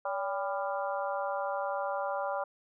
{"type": "harmonic tone with a mistuned harmonic", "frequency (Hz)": 198.6, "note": "G3", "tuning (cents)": 23, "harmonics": [3, 4, 5, 6, 7], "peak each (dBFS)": [-34, -36, -38, -40, -41], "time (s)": [0.05, 2.44], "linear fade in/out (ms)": 5, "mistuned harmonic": 3, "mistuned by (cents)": -68, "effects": []}